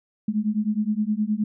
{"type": "beating tone pair", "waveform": "sine", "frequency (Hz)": [207.7, 217.3], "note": ["G#3", "A3"], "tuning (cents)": [0, -21], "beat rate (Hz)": 9.6, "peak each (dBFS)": -24, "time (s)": [0.28, 1.44], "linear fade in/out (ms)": 5, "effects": []}